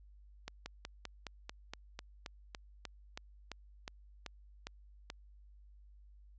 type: slowing click train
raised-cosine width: 0.2 ms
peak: -25 dBFS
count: 17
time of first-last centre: 0.48-5.101 s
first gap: 180 ms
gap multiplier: 1.06
effects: added 50 Hz sine -56 dBFS peak until 6.38 s + resampled to 16000 Hz